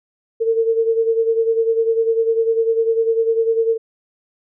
sine beating tone pair, 452 / 462 Hz, A4 / A#4, +47 / -16 cents, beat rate 10 Hz, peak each -15 / -21 dBFS, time 0.4-3.78 s, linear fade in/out 20 ms, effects none

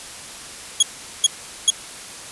20% pulse tone bursts, 3322 Hz, G#7, in tune, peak -5 dBFS, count 3, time 0.8-1.704 s, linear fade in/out 5 ms, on 28 ms, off 410 ms, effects white hiss -36 dBFS RMS until 2.31 s + resampled to 24000 Hz

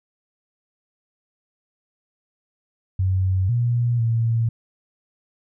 sine tone with pitch steps, 93.9 / 119.8 / 114.9 Hz, F#2 / A#2 / A#2, +26 / +48 / -25 cents, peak -17 dBFS, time 2.99-4.49 s, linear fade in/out 5 ms, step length 500 ms, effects none

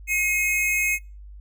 square tone pair together, 2154 / 2535 Hz, C7 / D#7, +50 / +32 cents, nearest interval minor third, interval 282 cents, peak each -24 dBFS, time 0.07-0.99 s, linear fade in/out 50 ms, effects noise-tail reverb RT60 0.3 s tail -24 dB re dry + added 50 Hz sine -39 dBFS peak until 1.4 s

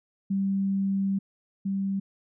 sine tone pair in turn, 195.3 / 195.3 Hz, G3 / G3, -6 / -6 cents, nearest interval unison, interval 0 cents, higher neither, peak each -23 / -25 dBFS, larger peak first, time 0.3-1.19 / 1.65-2 s, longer first, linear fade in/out 10 ms, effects none

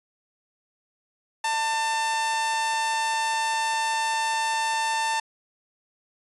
sawtooth tone with amplitude modulation, 895 Hz, A5, 29 cents sharp, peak -18 dBFS, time 1.44-5.2 s, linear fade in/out 5 ms, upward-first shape sine, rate 272 Hz, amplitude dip 30%, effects resampled to 24000 Hz

